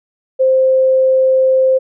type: tone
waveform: sine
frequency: 523.3 Hz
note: C5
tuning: in tune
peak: -8 dBFS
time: 0.39-1.79 s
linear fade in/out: 20 ms
effects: none